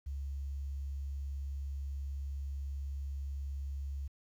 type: tone with quantisation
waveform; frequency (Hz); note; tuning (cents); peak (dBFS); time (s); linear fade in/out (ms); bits
sine; 69.3; C#2; 0; -36; 0.06-4.08; 10; 11
effects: none